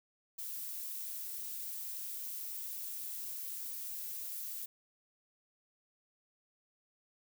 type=noise; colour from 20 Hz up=violet; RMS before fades=-42 dBFS; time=0.38-4.66 s; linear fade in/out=10 ms; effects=none